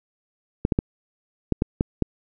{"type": "clicks", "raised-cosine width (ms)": 3, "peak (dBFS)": -6, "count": 7, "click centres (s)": [0.651, 0.722, 0.789, 1.523, 1.621, 1.809, 2.023], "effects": []}